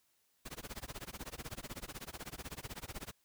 pink noise with tremolo, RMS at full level -43 dBFS, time 0.45-3.12 s, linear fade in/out 10 ms, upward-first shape sine, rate 16 Hz, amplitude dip 100%, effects white hiss -75 dBFS RMS until 3.24 s

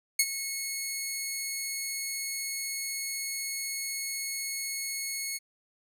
10% pulse tone with ADSR envelope, 2188 Hz, C#7, 23 cents flat, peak -10 dBFS, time 0.19-5.39 s, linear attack 5 ms, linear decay 51 ms, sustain -13 dB, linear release 28 ms, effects none

